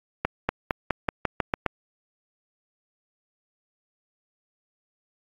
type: accelerating click train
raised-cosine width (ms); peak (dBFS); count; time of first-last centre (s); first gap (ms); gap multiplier
0.5; -7; 9; 0.25-1.663; 240; 0.91
effects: AAC 32 kbps